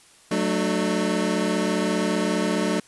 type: chord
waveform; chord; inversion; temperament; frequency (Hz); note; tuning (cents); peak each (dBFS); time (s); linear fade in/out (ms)
25% pulse; D major; first; equal with one note detuned; 185 / 220 / 300.9; F#3 / A3 / D4; 0 / 0 / +42; -22; 0.31-2.8; 5
effects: white hiss -53 dBFS RMS until 2.87 s + resampled to 24000 Hz